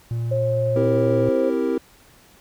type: tone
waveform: triangle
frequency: 116.54 Hz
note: A#2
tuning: in tune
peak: -20 dBFS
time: 0.11-1.29 s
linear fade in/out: 0 ms
type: tone with pitch glide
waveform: sine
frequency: 539 to 527.3 Hz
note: C#5 to C5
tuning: -49 to +13 cents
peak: -20 dBFS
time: 0.31-1.5 s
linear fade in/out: 10 ms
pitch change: -38 cents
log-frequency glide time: 1.1-1.34 s
type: chord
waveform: triangle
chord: C dominant seventh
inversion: none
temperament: equal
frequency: 261.6 / 329.6 / 392 / 466.2 Hz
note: C4 / E4 / G4 / Bb4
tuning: 0 / 0 / 0 / 0 cents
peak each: -23 dBFS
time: 0.76-1.78 s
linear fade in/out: 2 ms
effects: pink hiss -52 dBFS RMS until 2.4 s